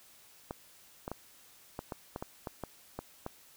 clicks, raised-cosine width 1 ms, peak -23 dBFS, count 11, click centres 0.509 / 1.079 / 1.116 / 1.791 / 1.922 / 2.161 / 2.225 / 2.472 / 2.637 / 2.99 / 3.264 s, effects white hiss -59 dBFS RMS until 3.56 s

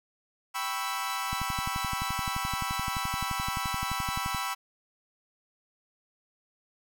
sawtooth chord, C# half-diminished seventh, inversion second, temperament equal, 784 / 987.8 / 1108.7 / 1318.5 Hz, G5 / B5 / C#6 / E6, 0 / 0 / 0 / 0 cents, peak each -34 / -31 / -34 / -31 dBFS, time 0.54-4.55 s, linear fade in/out 20 ms
click train, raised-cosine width 5 ms, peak -23 dBFS, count 36, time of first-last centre 1.33-4.347 s, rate 11.6 Hz
effects none

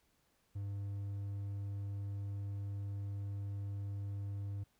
triangle tone, 100 Hz, G2, 35 cents sharp, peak -36 dBFS, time 0.55-4.64 s, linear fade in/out 10 ms, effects pink hiss -75 dBFS RMS until 4.79 s

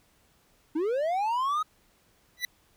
triangle linear sweep, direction up, 291.3 to 1278 Hz, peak -23 dBFS, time 0.75-1.63 s, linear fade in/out 10 ms
25% pulse tone with exponential growth, 1975.5 Hz, B6, in tune, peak -20 dBFS, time 2.37-2.45 s, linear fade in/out 2 ms, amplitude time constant 17 ms
effects pink hiss -65 dBFS RMS until 2.76 s

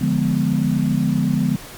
sine chord, D diminished seventh, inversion none, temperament equal, 146.83 / 174.61 / 207.7 / 246.9 Hz, D3 / F3 / Ab3 / Cb4, 0 / 0 / 0 / 0 cents, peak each -21 dBFS, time 0.01-1.56 s, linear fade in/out 5 ms, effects pink hiss -37 dBFS RMS until 1.77 s + MP3 96 kbps

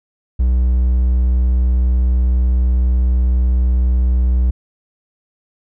triangle tone, 62 Hz, B1, 7 cents sharp, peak -9 dBFS, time 0.39-4.51 s, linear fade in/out 10 ms, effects none

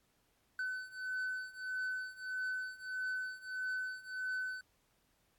triangle beating tone pair, 1511 / 1512.6 Hz, F#6 / F#6, +36 / +38 cents, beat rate 1.6 Hz, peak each -40 / -38 dBFS, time 0.59-4.61 s, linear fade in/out 2 ms, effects pink hiss -75 dBFS RMS until 5.38 s + AAC 64 kbps

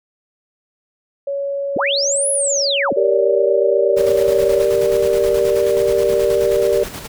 sine tone, 559 Hz, C#5, 14 cents sharp, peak -19 dBFS, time 1.27-4.62 s, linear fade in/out 5 ms
sine linear two-way sweep, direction up then down, 133.2 to 10630 to 133.2 Hz, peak -16 dBFS, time 1.76-2.93 s, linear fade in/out 5 ms, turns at 2.3 s
sine chord, G minor, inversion none, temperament equal, 392 / 466.2 / 587.3 Hz, G4 / Bb4 / D5, 0 / 0 / 0 cents, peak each -17 dBFS, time 2.96-6.84 s, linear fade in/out 10 ms
pink noise with tremolo, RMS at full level -29 dBFS, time 3.96-7.08 s, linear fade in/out 20 ms, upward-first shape square, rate 9.4 Hz, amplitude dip 45%
effects none

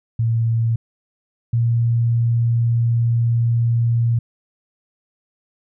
sine tone pair in turn, 114.6 / 117.08 Hz, A#2 / A#2, -29 / +8 cents, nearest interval unison, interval 37 cents, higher second, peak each -15 / -14 dBFS, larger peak second, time 0.19-0.76 / 1.53-4.19 s, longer second, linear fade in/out 5 ms, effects none

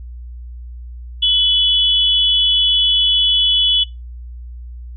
sine tone pair together, 2994 / 3393 Hz, F#7 / G#7, +20 / +36 cents, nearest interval major second, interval 216 cents, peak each -14 dBFS, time 1.22-3.84 s, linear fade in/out 10 ms, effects noise-tail reverb RT60 0.2 s tail -18 dB re dry + added 60 Hz sine -29 dBFS peak until 4.96 s

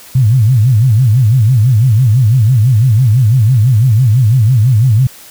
sine tone with vibrato, 117.8 Hz, A#2, 19 cents sharp, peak -5 dBFS, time 0.15-5.07 s, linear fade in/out 5 ms, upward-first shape sine, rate 6 Hz, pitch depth 230 cents each way, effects white hiss -36 dBFS RMS until 5.3 s

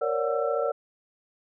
sine tone cluster, 466.3 / 548 / 582 / 734 / 1337 Hz, A#4 / C#5 / D5 / F#5 / E6, +1 / -20 / -16 / -14 / +24 cents, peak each -28 / -31 / -28 / -34 / -33 dBFS, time 0.01-0.72 s, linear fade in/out 10 ms, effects none

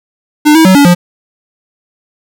square tone with pitch steps, 299.8 / 322 / 187.7 / 284.8 / 176.2 Hz, D4 / E4 / F#3 / C#4 / F3, +36 / -41 / +25 / +47 / +16 cents, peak -3 dBFS, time 0.45-0.95 s, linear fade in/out 20 ms, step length 100 ms, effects none

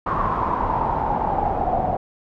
pink noise with low-pass filter sweep, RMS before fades -22 dBFS, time 0.06-1.97 s, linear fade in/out 5 ms, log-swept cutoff 1100 to 720 Hz, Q 7.2, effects none

